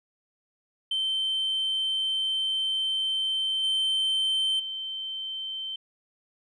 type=tone with level steps; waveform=sine; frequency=3102 Hz; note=G7; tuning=19 cents flat; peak=-23 / -20 / -31 dBFS; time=0.91-5.76 s; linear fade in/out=5 ms; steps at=3.63 / 4.59 s; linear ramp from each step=10 ms; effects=tanh soft clip ceiling -22 dBFS